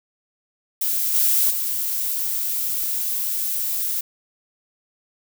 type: noise with level steps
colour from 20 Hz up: violet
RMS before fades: -22 / -18 / -24 dBFS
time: 0.81-4.01 s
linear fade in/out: 5 ms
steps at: 1.14 / 1.5 s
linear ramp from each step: 10 ms
effects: none